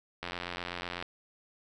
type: click train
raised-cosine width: 0.3 ms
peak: -20 dBFS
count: 71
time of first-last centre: 0.23-1.025 s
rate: 88 Hz
effects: none